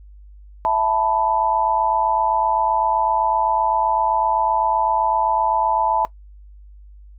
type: chord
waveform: sine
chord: E suspended fourth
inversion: none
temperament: equal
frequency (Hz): 659.3 / 880 / 987.8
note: E5 / A5 / B5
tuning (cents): 0 / 0 / 0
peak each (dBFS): -23 / -18 / -22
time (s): 0.65-6.05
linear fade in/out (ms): 0
effects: noise-tail reverb RT60 0.1 s tail -18 dB re dry + added 50 Hz sine -40 dBFS peak until 7.18 s